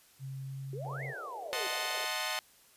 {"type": "tone with pitch glide", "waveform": "sine", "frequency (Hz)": [134.4, 135.49], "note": ["C3", "C#3"], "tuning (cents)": [47, -39], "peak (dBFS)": -38, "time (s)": [0.19, 1.14], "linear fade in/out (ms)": 50, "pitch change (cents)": 14, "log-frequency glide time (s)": [0.42, 0.58]}
{"type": "exponential two-way sweep", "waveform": "sine", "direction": "up then down", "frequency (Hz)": [362.6, 2214, 362.6], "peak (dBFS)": -40, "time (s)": [0.73, 1.67], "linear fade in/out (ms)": 2, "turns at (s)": 1.04}
{"type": "band-pass noise", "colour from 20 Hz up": "pink", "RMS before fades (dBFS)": -47, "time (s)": [0.85, 2.05], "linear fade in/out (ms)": 0, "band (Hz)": [410, 760], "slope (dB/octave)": 48}
{"type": "chord", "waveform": "10% pulse", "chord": "D# diminished seventh", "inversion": "none", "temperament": "equal", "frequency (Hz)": [622.3, 740, 880, 1046.5], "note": ["D#5", "F#5", "A5", "C6"], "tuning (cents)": [0, 0, 0, 0], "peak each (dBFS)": -30, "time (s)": [1.53, 2.39], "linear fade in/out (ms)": 0}
{"effects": ["white hiss -62 dBFS RMS until 2.76 s", "resampled to 32000 Hz"]}